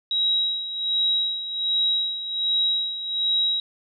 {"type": "tone with tremolo", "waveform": "sine", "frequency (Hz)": 3841, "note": "B7", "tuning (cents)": -49, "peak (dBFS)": -18, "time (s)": [0.11, 3.6], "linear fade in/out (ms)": 2, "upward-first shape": "sine", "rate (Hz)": 1.3, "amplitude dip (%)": 70, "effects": []}